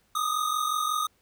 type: tone pair together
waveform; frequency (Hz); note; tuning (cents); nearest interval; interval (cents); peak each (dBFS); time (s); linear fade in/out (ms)
square; 1209 / 1254.5; D6 / D#6; +50 / +14; minor second; 64; -30 / -28; 0.15-1.07; 5
effects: pink hiss -67 dBFS RMS until 1.21 s